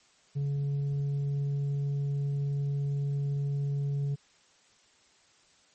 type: tone with tanh clipping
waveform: sine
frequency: 141.3 Hz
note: C#3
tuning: 34 cents sharp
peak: -28 dBFS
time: 0.35-4.16 s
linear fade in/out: 20 ms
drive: 3 dB
effects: white hiss -63 dBFS RMS until 5.74 s + MP3 32 kbps